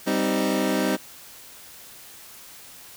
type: chord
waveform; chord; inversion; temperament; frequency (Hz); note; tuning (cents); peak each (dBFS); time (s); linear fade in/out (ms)
25% pulse; C minor; second; equal with one note detuned; 196 / 259.1 / 311.1; G3 / C4 / Eb4; 0 / -17 / 0; -22; 0.06-0.97; 20
effects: white hiss -45 dBFS RMS until 2.96 s